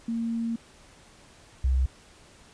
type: tone pair in turn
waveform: sine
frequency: 230 / 64.97 Hz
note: A#3 / C2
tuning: -23 / -12 cents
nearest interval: octave + minor seventh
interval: 2189 cents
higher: first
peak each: -26 / -20 dBFS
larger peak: second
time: 0.08-0.56 / 1.64-1.86 s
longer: first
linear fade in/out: 5 ms
effects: pink hiss -54 dBFS RMS until 2.53 s + resampled to 22050 Hz